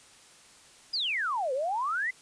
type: exponential two-way sweep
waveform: sine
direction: down then up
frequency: 5080 to 498.4 to 2085 Hz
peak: -27 dBFS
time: 0.93-2.11 s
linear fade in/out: 10 ms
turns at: 1.53 s
effects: white hiss -55 dBFS RMS until 2.21 s + resampled to 22050 Hz